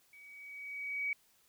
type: tone with level ramp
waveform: sine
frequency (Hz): 2266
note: C#7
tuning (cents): +37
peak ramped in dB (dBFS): -54 to -31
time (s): 0.13-1.13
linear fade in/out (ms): 2
effects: white hiss -69 dBFS RMS until 1.48 s